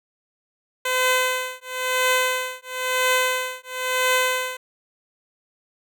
10% pulse tone with tremolo, 510 Hz, C5, 44 cents flat, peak -8 dBFS, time 0.85-4.57 s, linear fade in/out 5 ms, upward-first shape triangle, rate 0.99 Hz, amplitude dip 100%, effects none

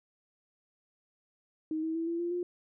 sine tone with pitch steps, 314.1 / 321.6 / 329.3 / 337.2 / 345.3 / 353.6 Hz, D#4 / E4 / E4 / E4 / F4 / F4, +16 / -43 / -2 / +39 / -20 / +22 cents, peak -30 dBFS, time 1.71-2.43 s, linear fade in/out 2 ms, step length 120 ms, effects none

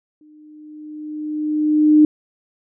sine tone with exponential growth, 303.8 Hz, D#4, 41 cents flat, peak -6 dBFS, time 0.21-2.05 s, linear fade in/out 2 ms, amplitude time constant 400 ms, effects none

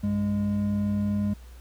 triangle tone pair together, 96.79 / 205.1 Hz, G2 / G#3, -21 / -21 cents, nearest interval octave + minor second, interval 1300 cents, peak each -28 / -22 dBFS, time 0.03-1.34 s, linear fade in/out 10 ms, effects added 60 Hz sine -43 dBFS peak until 1.6 s + pink hiss -56 dBFS RMS until 1.6 s

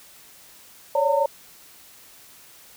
sine tone cluster, 551 / 577 / 910 Hz, C#5 / D5 / A#5, -11 / -31 / -42 cents, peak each -22 dBFS, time 0.95-1.26 s, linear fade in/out 5 ms, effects white hiss -49 dBFS RMS until 2.76 s

